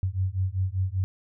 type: beating tone pair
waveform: sine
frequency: 91.7 / 96.8 Hz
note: F#2 / G2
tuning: -15 / -21 cents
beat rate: 5.1 Hz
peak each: -27 dBFS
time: 0.03-1.04 s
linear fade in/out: 0 ms
effects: none